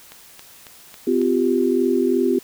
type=click train; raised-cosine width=0.2 ms; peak=-22 dBFS; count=5; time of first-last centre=0.12-1.216 s; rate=3.65 Hz
type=chord; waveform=sine; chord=C suspended fourth; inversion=none; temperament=equal with one note detuned; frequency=255.4 / 349.2 / 392 Hz; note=C4 / F4 / G4; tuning=-42 / 0 / 0 cents; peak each=-20 dBFS; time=1.07-2.39 s; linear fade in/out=5 ms
effects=white hiss -46 dBFS RMS until 2.43 s